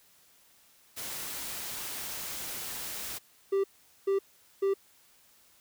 white noise, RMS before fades -38 dBFS, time 0.96-3.19 s, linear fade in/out 20 ms
triangle tone bursts, 392 Hz, G4, in tune, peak -22 dBFS, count 3, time 3.52-4.74 s, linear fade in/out 10 ms, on 120 ms, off 430 ms
effects white hiss -62 dBFS RMS until 5.6 s

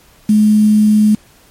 sine tone with quantisation, 212.5 Hz, G#3, 40 cents sharp, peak -6 dBFS, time 0.29-1.15 s, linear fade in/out 5 ms, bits 5, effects pink hiss -47 dBFS RMS until 1.5 s + MP3 64 kbps

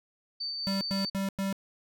sine tone with tremolo, 4572 Hz, D8, 47 cents flat, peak -31 dBFS, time 0.4-1.1 s, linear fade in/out 10 ms, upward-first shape sine, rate 4.9 Hz, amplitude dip 25%
square tone bursts, 195 Hz, G3, 9 cents flat, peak -29 dBFS, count 4, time 0.67-1.527 s, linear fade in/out 0 ms, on 140 ms, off 99 ms
effects none

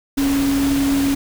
sine tone in noise, 277.2 Hz, C#4, in tune, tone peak -15 dBFS, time 0.17-1.15 s, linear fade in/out 10 ms, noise pink, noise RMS -26 dBFS, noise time 0.17-1.15 s, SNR +8 dB, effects none

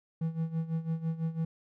triangle tone with tremolo, 162.7 Hz, E3, 22 cents flat, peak -25 dBFS, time 0.21-1.45 s, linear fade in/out 5 ms, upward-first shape sine, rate 6 Hz, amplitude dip 80%, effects none

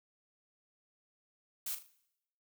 blue noise with echo, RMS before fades -38 dBFS, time 1.66-1.75 s, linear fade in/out 5 ms, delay 39 ms, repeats 4, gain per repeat -9 dB, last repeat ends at 1.906 s, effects noise-tail reverb RT60 0.8 s tail -19 dB re dry

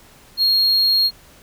triangle tone, 4265 Hz, C8, 32 cents sharp, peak -12 dBFS, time 0.37-1.11 s, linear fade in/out 50 ms, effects pink hiss -48 dBFS RMS until 1.42 s

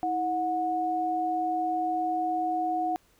sine tone pair together, 322.8 / 731 Hz, E4 / F#5, -36 / -21 cents, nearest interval octave + major second, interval 1415 cents, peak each -32 / -26 dBFS, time 0.03-2.96 s, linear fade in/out 0 ms, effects pink hiss -64 dBFS RMS until 3.19 s

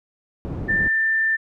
white low-pass noise, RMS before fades -29 dBFS, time 0.45-0.88 s, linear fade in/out 0 ms, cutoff 250 Hz, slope 12 dB/octave
sine tone, 1783 Hz, A6, 22 cents sharp, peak -17 dBFS, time 0.68-1.37 s, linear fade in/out 20 ms
effects none

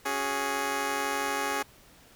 10% pulse chord, C# suspended fourth, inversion none, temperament just, 277.2 / 369.6 / 415.8 Hz, C#4 / F#4 / G#4, 0 / -2 / +2 cents, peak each -26 / -29 / -23 dBFS, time 0.05-1.63 s, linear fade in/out 10 ms, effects pink hiss -56 dBFS RMS until 2.15 s

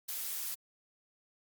blue noise, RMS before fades -38 dBFS, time 0.08-0.55 s, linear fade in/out 10 ms, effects Opus 48 kbps

